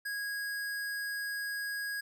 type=tone; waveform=square; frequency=1650 Hz; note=G#6; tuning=12 cents flat; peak=-35 dBFS; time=0.05-2.01 s; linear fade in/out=10 ms; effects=none